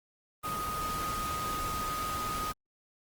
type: tone in noise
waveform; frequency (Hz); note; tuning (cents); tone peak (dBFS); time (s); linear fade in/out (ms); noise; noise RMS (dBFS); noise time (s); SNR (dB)
sine; 1244.5; D#6; 0; -33; 0.43-2.53; 20; pink; -38; 0.43-2.53; +2
effects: Opus 24 kbps